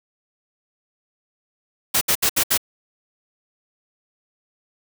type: noise bursts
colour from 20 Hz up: white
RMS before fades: -18 dBFS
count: 5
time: 1.94-2.577 s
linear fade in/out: 10 ms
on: 73 ms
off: 68 ms
effects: none